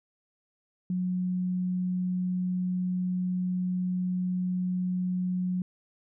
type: tone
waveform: sine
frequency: 182 Hz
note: F#3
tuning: 28 cents flat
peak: -26 dBFS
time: 0.9-5.62 s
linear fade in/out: 2 ms
effects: none